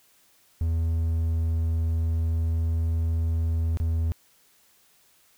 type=tone with dropouts; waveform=triangle; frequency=81.8 Hz; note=E2; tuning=13 cents flat; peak=-20 dBFS; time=0.61-4.12 s; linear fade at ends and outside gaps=0 ms; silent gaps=3.772-3.8 s; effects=white hiss -61 dBFS RMS until 5.37 s